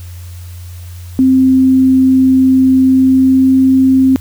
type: tone with pitch glide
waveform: sine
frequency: 261.5 to 263.2 Hz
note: C4 to C4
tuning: -1 to +10 cents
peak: -5 dBFS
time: 1.19-4.16 s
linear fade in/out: 0 ms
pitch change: +11 cents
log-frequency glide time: 2.83-3.58 s
effects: added 88 Hz sine -26 dBFS peak until 4.2 s + white hiss -41 dBFS RMS until 4.2 s